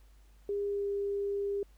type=tone with pitch glide; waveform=sine; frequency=404.7 to 401.7 Hz; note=G#4 to G4; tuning=-45 to +42 cents; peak=-30 dBFS; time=0.49-1.63 s; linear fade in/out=2 ms; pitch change=-13 cents; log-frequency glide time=0.66-0.87 s; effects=added 50 Hz sine -56 dBFS peak until 1.77 s + pink hiss -69 dBFS RMS until 1.77 s